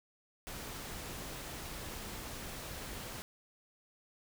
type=noise; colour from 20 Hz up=pink; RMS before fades=-44 dBFS; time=0.47-3.22 s; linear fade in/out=0 ms; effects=none